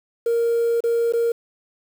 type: tone with dropouts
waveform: sine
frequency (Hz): 466.2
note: A#4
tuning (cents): 0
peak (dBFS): -15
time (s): 0.26-1.32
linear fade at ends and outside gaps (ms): 5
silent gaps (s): 0.805-0.838 / 1.124-1.135
effects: tanh soft clip ceiling -15 dBFS + 7-bit